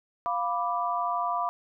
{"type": "chord", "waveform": "sine", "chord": "B diminished", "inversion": "second", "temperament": "equal with one note detuned", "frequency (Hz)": [700.5, 987.8, 1174.7], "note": ["F5", "B5", "D6"], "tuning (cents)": [5, 0, 0], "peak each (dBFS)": -30, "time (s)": [0.26, 1.49], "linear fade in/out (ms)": 0, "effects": []}